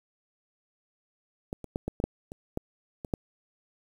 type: clicks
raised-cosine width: 2 ms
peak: -20 / -26 / -16 / -17 / -18 / -13 / -27 / -16 / -23 / -14 dBFS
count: 10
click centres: 1.529 / 1.643 / 1.759 / 1.88 / 2.001 / 2.04 / 2.319 / 2.574 / 3.048 / 3.138 s
effects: 8-bit